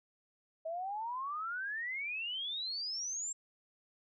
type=exponential sweep; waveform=sine; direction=up; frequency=632 to 7580 Hz; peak=-36 dBFS; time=0.65-3.33 s; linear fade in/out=10 ms; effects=none